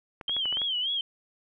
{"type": "clicks", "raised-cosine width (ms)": 0.5, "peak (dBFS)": -24, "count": 7, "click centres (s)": [0.212, 0.295, 0.366, 0.456, 0.526, 0.571, 0.617]}
{"type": "tone with vibrato", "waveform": "sine", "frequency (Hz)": 3131, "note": "G7", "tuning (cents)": -3, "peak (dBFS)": -26, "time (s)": [0.28, 1.01], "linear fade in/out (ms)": 2, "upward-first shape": "sine", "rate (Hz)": 3.5, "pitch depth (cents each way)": 120}
{"effects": []}